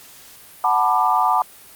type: chord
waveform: sine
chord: B minor seventh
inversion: second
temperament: equal with one note detuned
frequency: 740 / 880 / 987.8 / 1187.6 Hz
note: F#5 / A5 / B5 / D6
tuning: 0 / 0 / 0 / +19 cents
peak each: -20 dBFS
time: 0.64-1.42 s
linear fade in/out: 2 ms
effects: white hiss -44 dBFS RMS until 1.75 s + Opus 48 kbps